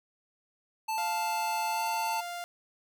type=tone with pitch glide; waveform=square; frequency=880 to 892.3 Hz; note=A5 to A5; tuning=0 to +24 cents; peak=-30 dBFS; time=0.88-2.21 s; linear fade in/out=10 ms; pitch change=+24 cents; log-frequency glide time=1.7-1.82 s
type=tone; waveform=sawtooth; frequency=698.5 Hz; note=F5; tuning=in tune; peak=-32 dBFS; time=0.98-2.44 s; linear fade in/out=0 ms
effects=none